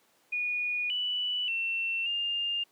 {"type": "tone with pitch steps", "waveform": "sine", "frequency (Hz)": [2454, 2965, 2700, 2809], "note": ["D#7", "F#7", "E7", "F7"], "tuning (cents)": [-25, 3, 41, 9], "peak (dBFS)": -28, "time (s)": [0.32, 2.64], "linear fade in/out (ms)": 10, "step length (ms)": 580, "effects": ["pink hiss -66 dBFS RMS until 2.71 s", "high-pass 300 Hz 12 dB/octave"]}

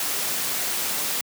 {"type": "noise", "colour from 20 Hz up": "white", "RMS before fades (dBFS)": -26, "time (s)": [0, 1.21], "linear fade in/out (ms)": 2, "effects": ["high-pass 150 Hz 12 dB/octave"]}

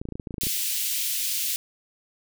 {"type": "clicks", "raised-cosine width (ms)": 3, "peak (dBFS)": -20, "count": 12, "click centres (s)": [0.015, 0.054, 0.088, 0.123, 0.155, 0.198, 0.272, 0.308, 0.342, 0.382, 0.435, 0.469]}
{"type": "high-pass noise", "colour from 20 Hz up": "white", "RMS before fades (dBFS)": -27, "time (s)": [0.41, 1.56], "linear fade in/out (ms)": 0, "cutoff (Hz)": 2500, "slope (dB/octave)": 24}
{"effects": []}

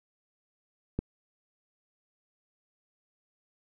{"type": "click", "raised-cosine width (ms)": 3, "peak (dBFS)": -16, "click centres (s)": 0.99, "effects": []}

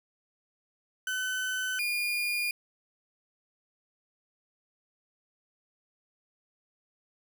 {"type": "tone pair in turn", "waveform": "35% pulse", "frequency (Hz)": [1514, 2424], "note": ["F#6", "D#7"], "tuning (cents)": [39, -46], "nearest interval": "minor sixth", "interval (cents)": 815, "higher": "second", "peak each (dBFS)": [-28, -26], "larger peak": "second", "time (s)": [[1.07, 1.79], [1.79, 2.51]], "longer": "neither", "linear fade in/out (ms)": 2, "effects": []}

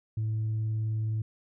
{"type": "tone with vibrato", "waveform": "sine", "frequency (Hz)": 109.5, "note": "A2", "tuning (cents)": -8, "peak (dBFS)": -25, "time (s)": [0.17, 1.22], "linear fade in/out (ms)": 5, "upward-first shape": "triangle", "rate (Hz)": 19, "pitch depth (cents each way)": 8, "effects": ["tanh soft clip ceiling -25 dBFS"]}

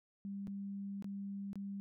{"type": "tone with dropouts", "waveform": "sine", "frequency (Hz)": 198.6, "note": "G3", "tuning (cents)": 23, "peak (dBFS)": -40, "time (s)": [0.25, 1.8], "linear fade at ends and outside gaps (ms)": 0, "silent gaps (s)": [[0.471, 0.479], [1.024, 1.044], [1.531, 1.556]], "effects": []}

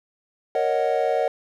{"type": "chord", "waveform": "triangle", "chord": "D# minor seventh", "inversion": "second", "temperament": "equal", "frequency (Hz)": [466.2, 554.4, 622.3, 740], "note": ["A#4", "C#5", "D#5", "F#5"], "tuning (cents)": [0, 0, 0, 0], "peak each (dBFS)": -23, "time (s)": [0.55, 1.28], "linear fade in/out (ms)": 2, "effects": []}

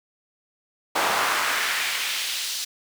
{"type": "noise with high-pass filter sweep", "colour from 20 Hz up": "brown", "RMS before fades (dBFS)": -25, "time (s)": [0.95, 2.65], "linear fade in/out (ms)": 10, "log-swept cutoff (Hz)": [820, 4700], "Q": 1.3, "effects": []}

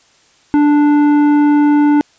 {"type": "tone with tanh clipping", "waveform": "sine", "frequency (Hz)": 293.7, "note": "D4", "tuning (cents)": 0, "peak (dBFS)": -9, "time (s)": [0.54, 2.01], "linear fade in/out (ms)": 0, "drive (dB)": 11, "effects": ["white hiss -51 dBFS RMS until 2.18 s", "resampled to 16000 Hz"]}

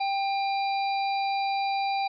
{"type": "harmonic tone with a mistuned harmonic", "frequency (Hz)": 788, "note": "G5", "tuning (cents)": 9, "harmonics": [1, 3, 5, 6], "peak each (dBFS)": [-25, -35, -39, -41], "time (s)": [0, 2.08], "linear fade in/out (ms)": 10, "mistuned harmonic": 3, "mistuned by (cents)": 27, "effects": []}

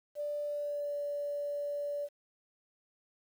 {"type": "tone with pitch glide", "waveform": "sine", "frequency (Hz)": [587, 578.3], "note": ["D5", "D5"], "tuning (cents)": [-1, -27], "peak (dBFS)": -33, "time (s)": [0.15, 2.09], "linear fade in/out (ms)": 50, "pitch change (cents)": -26, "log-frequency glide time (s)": [0.43, 0.94], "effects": ["10-bit"]}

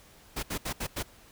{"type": "noise bursts at uneven times", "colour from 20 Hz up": "pink", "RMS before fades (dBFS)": -33, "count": 5, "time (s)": [[0.36, 0.43], [0.5, 0.58], [0.65, 0.73], [0.8, 0.87], [0.96, 1.03]], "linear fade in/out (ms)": 10, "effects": ["pink hiss -56 dBFS RMS until 1.31 s"]}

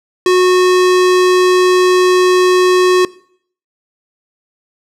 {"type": "tone", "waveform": "square", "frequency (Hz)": 365.6, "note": "F#4", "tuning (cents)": -21, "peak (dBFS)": -8, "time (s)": [0.26, 3.05], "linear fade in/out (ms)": 2, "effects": ["noise-tail reverb RT60 0.6 s tail -21 dB re dry", "low-pass 8000 Hz 12 dB/octave"]}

